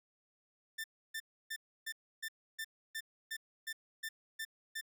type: tone bursts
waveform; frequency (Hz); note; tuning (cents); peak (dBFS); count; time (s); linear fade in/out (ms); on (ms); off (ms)
sawtooth; 1784; A6; +23; -35; 12; 0.78-4.812; 10; 61; 300
effects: none